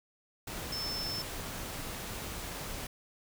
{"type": "tone in noise", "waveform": "sine", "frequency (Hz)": 5290, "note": "E8", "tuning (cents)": 5, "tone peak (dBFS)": -35, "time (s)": [0.72, 1.22], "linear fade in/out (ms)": 5, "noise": "pink", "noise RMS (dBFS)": -40, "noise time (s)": [0.47, 2.87], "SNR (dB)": 2, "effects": []}